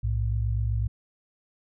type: tone pair together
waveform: sine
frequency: 61.02 / 109 Hz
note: B1 / A2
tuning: -20 / -16 cents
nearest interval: minor seventh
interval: 1004 cents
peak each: -26 dBFS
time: 0.03-0.88 s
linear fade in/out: 10 ms
effects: none